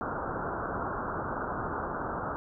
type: low-pass noise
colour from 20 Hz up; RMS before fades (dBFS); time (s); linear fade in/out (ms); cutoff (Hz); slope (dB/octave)
white; -34; 0.01-2.36; 0; 1500; 96
effects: none